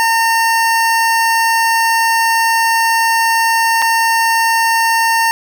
25% pulse tone with dropouts, 911 Hz, A#5, 40 cents flat, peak -7 dBFS, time 0-5.31 s, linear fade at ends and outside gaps 0 ms, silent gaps 3.819-3.823 s, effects none

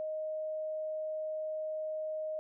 sine tone, 623 Hz, D#5, 2 cents sharp, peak -34 dBFS, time 0-2.39 s, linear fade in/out 0 ms, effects none

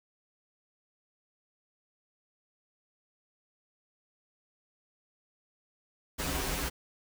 pink noise with comb filter, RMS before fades -33 dBFS, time 6.18-6.7 s, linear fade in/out 20 ms, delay 8.8 ms, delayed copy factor -0.95, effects none

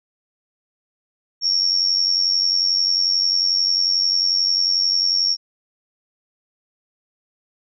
sine tone with amplitude modulation, 5500 Hz, F8, 27 cents flat, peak -12 dBFS, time 1.41-5.37 s, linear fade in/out 50 ms, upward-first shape sine, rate 91.2 Hz, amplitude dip 80%, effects none

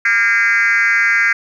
sine tone with frequency modulation, 1834 Hz, A#6, 29 cents flat, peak -9 dBFS, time 0.05-1.33 s, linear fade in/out 5 ms, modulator 216 Hz, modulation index 1.8, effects tanh soft clip ceiling -8 dBFS + 8-bit

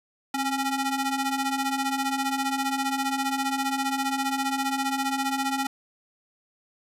sawtooth ring-modulated tone, 547 Hz, C#5, 23 cents flat, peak -18 dBFS, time 0.34-5.67 s, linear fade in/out 5 ms, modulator 281 Hz, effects resampled to 32000 Hz

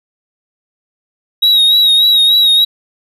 triangle tone with vibrato, 3811 Hz, A#7, 38 cents sharp, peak -5 dBFS, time 1.42-2.65 s, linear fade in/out 10 ms, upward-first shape sine, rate 3.4 Hz, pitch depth 46 cents each way, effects none

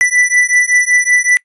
square beating tone pair, 1975.5 / 1980.8 Hz, B6 / B6, 0 / +5 cents, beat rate 5.3 Hz, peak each -13 dBFS, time 0.01-1.37 s, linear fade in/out 0 ms, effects noise-tail reverb RT60 0.1 s tail -22 dB re dry + resampled to 24000 Hz

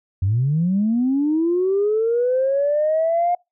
sine linear sweep, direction up, 89 to 712 Hz, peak -15 dBFS, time 0.22-3.35 s, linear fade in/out 5 ms, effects noise-tail reverb RT60 0.2 s tail -26 dB re dry + tanh soft clip ceiling -11 dBFS

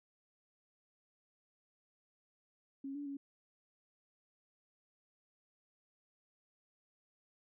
sine tone with pitch steps, 273.7 / 288 / 279.1 Hz, C#4 / D4 / C#4, -22 / -34 / +12 cents, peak -40 dBFS, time 2.84-3.17 s, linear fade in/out 5 ms, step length 110 ms, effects none

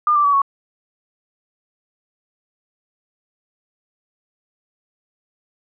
sine tone with pitch steps, 1207 / 1173.3 / 1140.6 / 1108.7 Hz, D6 / D6 / C#6 / C#6, +47 / -2 / +49 / 0 cents, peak -12 dBFS, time 0.07-0.418 s, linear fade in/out 2 ms, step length 87 ms, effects none

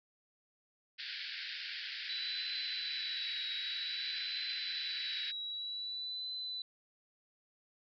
white band-pass noise, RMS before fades -43 dBFS, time 0.98-5.32 s, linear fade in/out 20 ms, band 1500 to 4900 Hz, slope 96 dB/octave
sine tone with vibrato, 3951 Hz, B7, in tune, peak -38 dBFS, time 2.09-6.62 s, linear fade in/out 2 ms, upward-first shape triangle, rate 0.53 Hz, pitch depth 35 cents each way
effects none

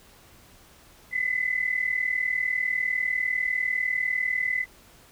sine tone pair together, 2005 / 2045 Hz, B6 / C7, +26 / -40 cents, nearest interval unison, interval 34 cents, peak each -26 / -27 dBFS, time 1.11-4.66 s, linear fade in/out 50 ms, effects pink hiss -54 dBFS RMS until 5.11 s

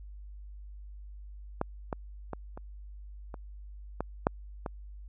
clicks, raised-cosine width 1 ms, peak -14 / -18 / -21 / -28 / -27 / -17 / -9 / -20 dBFS, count 8, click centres 1.614 / 1.928 / 2.333 / 2.575 / 3.342 / 4.006 / 4.269 / 4.662 s, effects added 50 Hz sine -43 dBFS peak until 5.08 s

